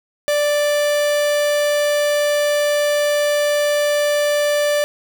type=tone; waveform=45% pulse; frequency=587.3 Hz; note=D5; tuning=in tune; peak=-15 dBFS; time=0.28-4.84 s; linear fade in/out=0 ms; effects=none